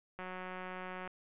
click train, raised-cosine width 0.5 ms, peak -29 dBFS, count 164, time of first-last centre 0.19-1.076 s, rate 184 Hz, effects resampled to 8000 Hz

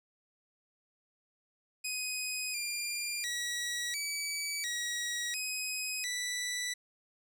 15% pulse tone with pitch steps, 2509 / 2394 / 1923 / 2291 / 1910 / 2522 / 1972 Hz, D#7 / D7 / B6 / D7 / A#6 / D#7 / B6, +14 / +33 / -47 / -44 / +42 / +23 / -3 cents, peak -27 dBFS, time 1.84-6.74 s, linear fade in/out 10 ms, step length 700 ms, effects none

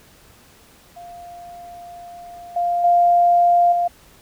sine tone with level steps, 698.5 Hz, F5, in tune, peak -35 / -17 / -11 / -16 dBFS, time 0.96-3.88 s, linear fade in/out 10 ms, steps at 2.56 / 2.84 / 3.72 s, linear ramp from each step 5 ms, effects pink hiss -50 dBFS RMS until 4.21 s

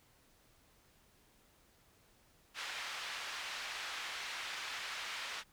pink band-pass noise, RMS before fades -43 dBFS, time 2.54-5.44 s, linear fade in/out 50 ms, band 1400 to 4200 Hz, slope 12 dB/octave, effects pink hiss -68 dBFS RMS until 5.52 s

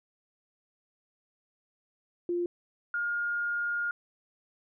sine tone pair in turn, 349.2 / 1419.2 Hz, F4 / F6, 0 / +27 cents, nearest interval 2 octaves, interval 2427 cents, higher second, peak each -27 / -28 dBFS, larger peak first, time 2.29-2.46 / 2.94-3.91 s, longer second, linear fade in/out 2 ms, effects none

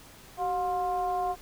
sine tone with frequency modulation, 718 Hz, F5, 48 cents sharp, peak -26 dBFS, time 0.37-1.36 s, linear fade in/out 50 ms, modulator 338 Hz, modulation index 0.72, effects pink hiss -51 dBFS RMS until 1.41 s

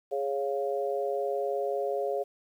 sine chord, Db major, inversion second, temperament equal, 415.3 / 554.4 / 698.5 Hz, Ab4 / Db5 / F5, 0 / 0 / 0 cents, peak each -31 / -31 / -34 dBFS, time 0.11-2.24 s, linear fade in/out 20 ms, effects 10-bit

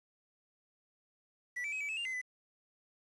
triangle tone with pitch steps, 1960 / 2319 / 2544 / 2299 / 2596 / 2796 / 2053 / 2002 Hz, B6 / D7 / D#7 / D7 / E7 / F7 / C7 / B6, -14 / -22 / +38 / -37 / -27 / +1 / -33 / +23 cents, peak -34 dBFS, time 1.56-2.216 s, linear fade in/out 10 ms, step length 82 ms, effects resampled to 24000 Hz + 10-bit

